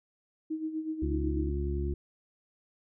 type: tone with tremolo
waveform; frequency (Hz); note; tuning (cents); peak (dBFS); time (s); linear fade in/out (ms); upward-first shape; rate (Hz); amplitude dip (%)
sine; 315.1; D#4; +22; -29; 0.5-1.5; 10; sine; 8.1; 65
type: harmonic tone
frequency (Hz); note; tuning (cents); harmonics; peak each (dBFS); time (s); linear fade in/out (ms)
70.8; C#2; +37; 1 / 2 / 3 / 4 / 5; -30 / -39 / -42 / -44 / -36; 1.02-1.94; 5
effects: none